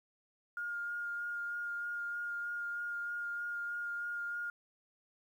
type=tone with vibrato; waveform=sine; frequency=1416 Hz; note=F6; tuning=23 cents sharp; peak=-36 dBFS; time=0.57-4.5 s; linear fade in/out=2 ms; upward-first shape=sine; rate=3.2 Hz; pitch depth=9 cents each way; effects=11-bit